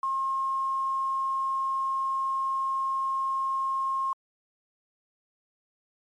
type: tone with quantisation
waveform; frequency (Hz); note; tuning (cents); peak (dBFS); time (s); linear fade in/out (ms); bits
sine; 1072; C6; +42; -25; 0.03-4.13; 2; 9
effects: MP3 48 kbps